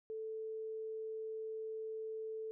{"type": "tone", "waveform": "sine", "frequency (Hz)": 440, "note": "A4", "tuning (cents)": 0, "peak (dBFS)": -40, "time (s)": [0.1, 2.51], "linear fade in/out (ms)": 0, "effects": []}